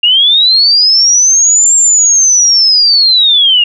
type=linear two-way sweep; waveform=sine; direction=up then down; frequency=2794 to 7459 to 2794 Hz; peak=-4 dBFS; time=0.03-3.64 s; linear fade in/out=5 ms; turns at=1.75 s; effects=none